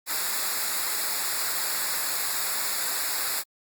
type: noise with comb filter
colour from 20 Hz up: white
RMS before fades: -28 dBFS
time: 0.06-3.44 s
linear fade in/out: 50 ms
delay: 0.33 ms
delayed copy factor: -0.8
effects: Opus 48 kbps